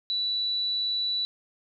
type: tone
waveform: sine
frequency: 3951 Hz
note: B7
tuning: in tune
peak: -25 dBFS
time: 0.1-1.25 s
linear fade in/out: 0 ms
effects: none